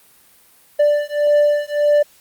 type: beating tone pair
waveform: triangle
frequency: 587.3 / 589 Hz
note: D5 / D5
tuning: 0 / +5 cents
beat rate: 1.7 Hz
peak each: -14 dBFS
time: 0.79-2.03 s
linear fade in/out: 10 ms
effects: white hiss -51 dBFS RMS until 2.2 s + Opus 32 kbps